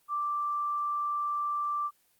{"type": "tone", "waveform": "sine", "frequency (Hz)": 1174.7, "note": "D6", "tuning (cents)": 0, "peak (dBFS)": -28, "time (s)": [0.08, 1.91], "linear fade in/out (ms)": 50, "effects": ["white hiss -68 dBFS RMS until 2.19 s", "Opus 24 kbps"]}